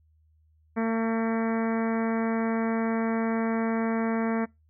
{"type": "harmonic tone with a mistuned harmonic", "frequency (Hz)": 226.1, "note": "A3", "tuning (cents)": 47, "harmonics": [1, 2, 3, 4, 5, 6, 7, 8, 9, 10], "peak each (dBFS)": [-25, -31, -35, -37, -39, -41, -42, -43, -44, -45], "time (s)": [0.76, 4.46], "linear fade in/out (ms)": 20, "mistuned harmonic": 9, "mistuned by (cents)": -26, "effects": ["noise-tail reverb RT60 0.2 s tail -24 dB re dry", "added 78 Hz sine -60 dBFS peak until 4.69 s"]}